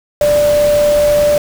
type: tone in noise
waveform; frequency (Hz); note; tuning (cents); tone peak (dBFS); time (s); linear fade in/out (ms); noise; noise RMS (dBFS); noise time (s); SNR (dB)
sine; 589; D5; +5; -8; 0.21-1.38; 2; pink; -23; 0.21-1.38; +12
effects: none